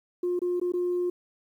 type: tone with dropouts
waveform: sine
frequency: 355.6 Hz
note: F4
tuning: 31 cents sharp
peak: -23 dBFS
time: 0.23-1.1 s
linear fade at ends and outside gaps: 5 ms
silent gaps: 0.392-0.417 / 0.599-0.614 / 0.721-0.736 s
effects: tanh soft clip ceiling -21 dBFS + 10-bit